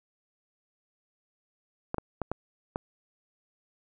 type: clicks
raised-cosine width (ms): 1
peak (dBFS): -16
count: 5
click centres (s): 1.944 / 1.983 / 2.217 / 2.316 / 2.759
effects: none